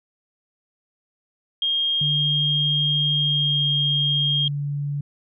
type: tone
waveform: sine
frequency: 3230 Hz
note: G#7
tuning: 49 cents flat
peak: -19 dBFS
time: 1.62-4.48 s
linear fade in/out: 2 ms
type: tone with pitch glide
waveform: sine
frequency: 147.1 to 143.66 Hz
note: D3 to D3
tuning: +3 to -38 cents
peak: -23 dBFS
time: 2.01-5.01 s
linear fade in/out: 5 ms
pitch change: -41 cents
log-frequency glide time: 3.13-3.68 s
effects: none